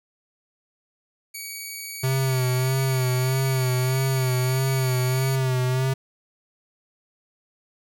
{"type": "tone", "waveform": "10% pulse", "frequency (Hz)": 2259, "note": "C#7", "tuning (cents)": 32, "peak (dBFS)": -24, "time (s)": [1.34, 5.36], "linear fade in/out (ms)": 10}
{"type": "tone with vibrato", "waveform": "square", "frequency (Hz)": 130, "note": "C3", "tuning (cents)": -11, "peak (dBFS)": -21, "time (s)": [2.03, 5.94], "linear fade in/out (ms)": 10, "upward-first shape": "sine", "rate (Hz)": 1.6, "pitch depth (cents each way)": 46}
{"effects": []}